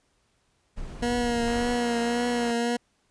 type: noise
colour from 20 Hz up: brown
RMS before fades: -36 dBFS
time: 0.76-1.76 s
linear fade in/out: 20 ms
type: tone with vibrato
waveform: 20% pulse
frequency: 238.4 Hz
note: A#3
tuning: 39 cents sharp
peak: -19 dBFS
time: 1.02-2.77 s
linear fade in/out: 10 ms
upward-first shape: triangle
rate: 1.8 Hz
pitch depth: 34 cents each way
type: click train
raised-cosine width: 0.5 ms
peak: -23 dBFS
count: 94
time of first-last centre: 1.48-2.509 s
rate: 90.4 Hz
effects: pink hiss -69 dBFS RMS until 3.1 s + resampled to 22050 Hz